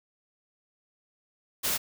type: noise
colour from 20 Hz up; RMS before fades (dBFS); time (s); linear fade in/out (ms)
white; -28; 1.63-1.78; 20
effects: none